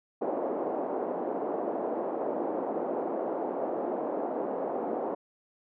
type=band-pass noise; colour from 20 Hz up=white; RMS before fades=-32 dBFS; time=0.21-5.15 s; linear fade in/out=10 ms; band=270 to 710 Hz; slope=24 dB/octave; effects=none